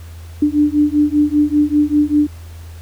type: beating tone pair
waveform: sine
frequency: 293.7 / 298.8 Hz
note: D4 / D4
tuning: 0 / +30 cents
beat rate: 5.1 Hz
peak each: -14 dBFS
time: 0.42-2.27 s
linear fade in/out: 5 ms
effects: added 83 Hz sine -31 dBFS peak until 2.81 s + pink hiss -45 dBFS RMS until 2.81 s